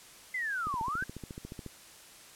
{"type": "linear two-way sweep", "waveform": "sine", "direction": "down then up", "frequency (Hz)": [2076, 861, 1619], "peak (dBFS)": -31, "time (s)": [0.34, 1.04], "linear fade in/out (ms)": 5, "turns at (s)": 0.82}
{"type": "click train", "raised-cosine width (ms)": 3, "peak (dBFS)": -28, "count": 15, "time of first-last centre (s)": [0.67, 1.663], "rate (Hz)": 14.1}
{"effects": ["white hiss -53 dBFS RMS until 2.35 s", "low-pass 11000 Hz 12 dB/octave"]}